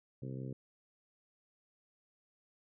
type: harmonic tone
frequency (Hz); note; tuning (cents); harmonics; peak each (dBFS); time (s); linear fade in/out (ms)
65.7; C2; +8; 2 / 3 / 4 / 5 / 6 / 7 / 8; -41 / -48 / -48 / -52 / -52 / -54 / -56; 0.22-0.53; 5
effects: none